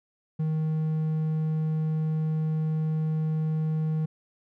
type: tone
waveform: triangle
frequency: 156.9 Hz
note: D#3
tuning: 15 cents sharp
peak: -22 dBFS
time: 0.39-4.06 s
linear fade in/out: 10 ms
effects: none